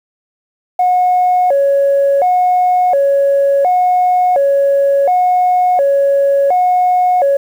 sine tone with vibrato, 636 Hz, D#5, 38 cents sharp, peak -7 dBFS, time 0.79-7.37 s, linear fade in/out 5 ms, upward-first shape square, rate 0.7 Hz, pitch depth 230 cents each way, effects tanh soft clip ceiling -5 dBFS + 7-bit

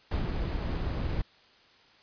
brown noise with ADSR envelope, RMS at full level -28 dBFS, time 0.11-1.22 s, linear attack 6 ms, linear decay 130 ms, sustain -3 dB, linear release 8 ms, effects white hiss -59 dBFS RMS until 2.02 s + resampled to 11025 Hz

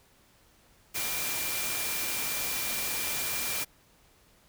sine tone in noise, 2374 Hz, D7, 18 cents sharp, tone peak -39 dBFS, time 0.94-3.65 s, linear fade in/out 20 ms, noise white, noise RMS -32 dBFS, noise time 0.94-3.65 s, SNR -10 dB, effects pink hiss -62 dBFS RMS until 4.48 s

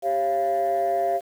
sine tone cluster, 392.8 / 545 / 688 Hz, G4 / C#5 / F5, +4 / -29 / -26 cents, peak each -27 / -27 / -20 dBFS, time 0.02-1.21 s, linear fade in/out 50 ms, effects tanh soft clip ceiling -16 dBFS + 8-bit

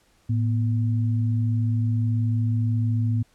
sine tone pair together, 110.2 / 244.1 Hz, A2 / B3, +3 / -20 cents, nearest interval octave + major second, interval 1377 cents, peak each -20 / -29 dBFS, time 0.29-3.23 s, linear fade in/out 10 ms, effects pink hiss -62 dBFS RMS until 3.34 s + low-pass 11000 Hz 12 dB/octave

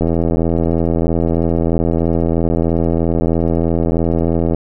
click train, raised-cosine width 2 ms, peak -3 dBFS, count 378, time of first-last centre 0.01-4.547 s, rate 83.1 Hz, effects none

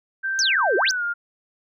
sine tone with pitch glide, 1565 to 1410.5 Hz, G6 to F6, -3 to +17 cents, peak -22 dBFS, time 0.23-1.14 s, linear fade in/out 20 ms, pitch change -180 cents, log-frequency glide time 0.88-1.03 s
sine exponential two-way sweep, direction down then up, 6420 to 349.2 to 6420 Hz, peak -18 dBFS, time 0.39-0.91 s, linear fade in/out 0 ms, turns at 0.76 s
effects none

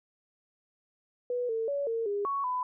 sine tone with pitch steps, 490.8 / 450.3 / 566 / 456.4 / 406.6 / 1113 / 1001 Hz, B4 / A4 / C#5 / A#4 / G#4 / C#6 / B5, -11 / +40 / +36 / -37 / -37 / +7 / +23 cents, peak -28 dBFS, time 1.3-2.63 s, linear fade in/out 2 ms, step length 190 ms, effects none

